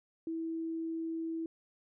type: tone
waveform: sine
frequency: 326.7 Hz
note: E4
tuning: 15 cents flat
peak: -34 dBFS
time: 0.27-1.46 s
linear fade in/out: 2 ms
effects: none